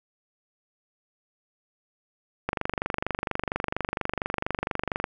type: click train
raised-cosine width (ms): 0.5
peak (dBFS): -11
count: 63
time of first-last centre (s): 2.49-5.041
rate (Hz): 24.3
effects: none